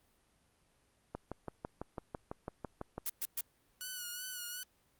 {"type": "click train", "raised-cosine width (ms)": 1, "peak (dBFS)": -25, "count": 12, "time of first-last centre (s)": [1.15, 2.98], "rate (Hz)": 6.01}
{"type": "noise bursts", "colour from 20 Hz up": "blue", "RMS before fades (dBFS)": -36, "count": 3, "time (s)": [3.06, 3.408], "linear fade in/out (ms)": 2, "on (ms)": 36, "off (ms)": 120}
{"type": "tone with vibrato", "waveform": "5% pulse", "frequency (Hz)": 1469, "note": "F#6", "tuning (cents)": -13, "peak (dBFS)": -30, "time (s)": [3.81, 4.63], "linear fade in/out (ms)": 0, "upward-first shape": "sine", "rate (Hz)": 2.7, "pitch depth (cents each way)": 46}
{"effects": ["pink hiss -72 dBFS RMS until 4.99 s", "Opus 32 kbps"]}